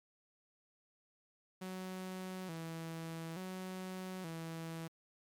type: tone with vibrato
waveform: sawtooth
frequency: 174.61 Hz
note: F3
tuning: in tune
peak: -38 dBFS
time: 1.61-4.88 s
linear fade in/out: 10 ms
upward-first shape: square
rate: 0.57 Hz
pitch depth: 110 cents each way
effects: MP3 96 kbps